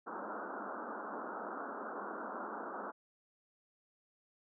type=band-pass noise; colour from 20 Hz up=white; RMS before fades=-43 dBFS; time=0.06-2.92 s; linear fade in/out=20 ms; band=200 to 1500 Hz; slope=96 dB/octave; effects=none